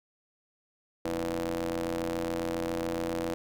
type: ring-modulated tone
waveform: sawtooth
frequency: 87.31 Hz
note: F2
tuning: in tune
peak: -23 dBFS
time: 1.05-3.34 s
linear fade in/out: 0 ms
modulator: 410 Hz
effects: none